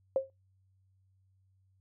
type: tone with exponential decay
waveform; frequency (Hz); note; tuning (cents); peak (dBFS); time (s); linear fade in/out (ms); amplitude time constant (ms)
sine; 535; C5; +38; -21; 0.16-0.3; 1; 30
effects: noise-tail reverb RT60 0.2 s tail -21 dB re dry + added 95 Hz sine -66 dBFS peak until 1.8 s